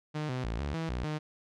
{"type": "tone with pitch steps", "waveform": "sawtooth", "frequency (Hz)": [152.2, 127.5, 56.3, 71.9, 163, 61.4, 152.9], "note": ["D#3", "C3", "A1", "D2", "E3", "B1", "D#3"], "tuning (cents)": [-38, -44, 40, -36, -19, -9, -30], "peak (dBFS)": -28, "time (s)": [0.14, 1.19], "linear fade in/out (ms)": 20, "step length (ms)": 150, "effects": ["low-pass 5000 Hz 12 dB/octave"]}